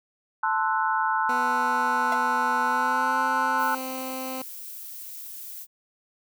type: chord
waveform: sine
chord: F# half-diminished seventh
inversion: first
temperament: equal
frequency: 880 / 1046.5 / 1318.5 / 1480 Hz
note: A5 / C6 / E6 / F#6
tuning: 0 / 0 / 0 / 0 cents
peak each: -25 / -28 / -29 / -28 dBFS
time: 0.43-3.75 s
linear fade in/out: 5 ms
type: tone with pitch glide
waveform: 15% pulse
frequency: 246.9 to 260.4 Hz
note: B3 to C4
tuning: 0 to -8 cents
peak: -25 dBFS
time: 1.29-4.42 s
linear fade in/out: 2 ms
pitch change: +92 cents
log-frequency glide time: 2.63-3.19 s
type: tone with exponential decay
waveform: 45% pulse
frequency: 684 Hz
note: F5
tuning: 36 cents flat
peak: -26 dBFS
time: 2.12-2.2 s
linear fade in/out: 2 ms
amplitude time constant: 16 ms
type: noise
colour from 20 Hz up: violet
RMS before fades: -39 dBFS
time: 3.57-5.67 s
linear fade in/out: 50 ms
effects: none